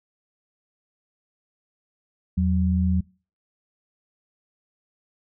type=tone pair together; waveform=sine; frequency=82.41 / 185 Hz; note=E2 / F#3; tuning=0 / 0 cents; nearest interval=octave + major second; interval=1400 cents; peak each=-21 dBFS; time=2.37-3.01 s; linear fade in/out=10 ms; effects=noise-tail reverb RT60 0.4 s tail -26 dB re dry